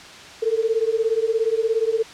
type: beating tone pair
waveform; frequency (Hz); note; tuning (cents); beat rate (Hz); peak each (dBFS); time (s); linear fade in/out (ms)
sine; 440 / 457; A4 / A#4; 0 / -34; 17; -21; 0.42-2.03; 10
effects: white hiss -40 dBFS RMS until 2.13 s + low-pass 5000 Hz 12 dB/octave